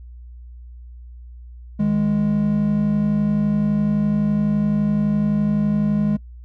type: tone pair together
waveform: triangle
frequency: 155.56 / 207.4 Hz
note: D#3 / G#3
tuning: 0 / -2 cents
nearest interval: perfect fourth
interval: 498 cents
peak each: -21 / -15 dBFS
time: 1.79-6.17 s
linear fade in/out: 10 ms
effects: noise-tail reverb RT60 0.1 s tail -23 dB re dry + added 60 Hz sine -36 dBFS peak until 6.44 s